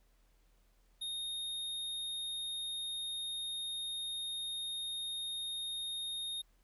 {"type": "tone with vibrato", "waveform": "square", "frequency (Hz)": 3700, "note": "A#7", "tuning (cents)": -14, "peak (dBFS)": -38, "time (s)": [1.01, 6.42], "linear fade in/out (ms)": 10, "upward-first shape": "sine", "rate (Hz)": 20, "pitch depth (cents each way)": 8, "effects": ["added 40 Hz sine -66 dBFS peak until 6.63 s", "pink hiss -75 dBFS RMS until 6.63 s"]}